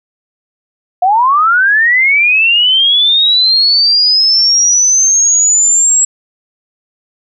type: linear sweep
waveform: sine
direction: up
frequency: 698.5 to 7690 Hz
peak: -6 dBFS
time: 1.02-6.05 s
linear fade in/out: 5 ms
effects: none